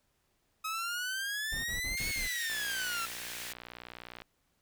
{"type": "exponential two-way sweep", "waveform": "sawtooth", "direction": "up then down", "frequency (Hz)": [1269, 2217, 1331], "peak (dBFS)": -30, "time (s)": [0.64, 3.06], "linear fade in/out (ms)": 10, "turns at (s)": 2.09}
{"type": "noise bursts", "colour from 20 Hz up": "brown", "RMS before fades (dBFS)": -41, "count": 5, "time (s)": [1.52, 2.276], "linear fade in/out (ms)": 5, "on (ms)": 120, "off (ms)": 39}
{"type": "high-pass noise", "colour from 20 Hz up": "pink", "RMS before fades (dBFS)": -42, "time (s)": [1.97, 3.53], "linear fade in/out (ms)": 5, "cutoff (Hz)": 1500, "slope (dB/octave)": 96}
{"type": "click train", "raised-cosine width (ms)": 0.3, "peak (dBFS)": -28, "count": 104, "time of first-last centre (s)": [2.5, 4.22], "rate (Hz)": 59.9}
{"effects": ["pink hiss -75 dBFS RMS until 4.61 s"]}